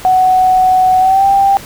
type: tone with pitch glide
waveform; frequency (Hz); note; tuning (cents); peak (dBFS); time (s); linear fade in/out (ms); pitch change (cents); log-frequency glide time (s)
sine; 744 to 788.2; F#5 to G5; +9 to +9; -6; 0.05-1.57; 0; +100; 0.99-1.25
effects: pink hiss -31 dBFS RMS until 1.65 s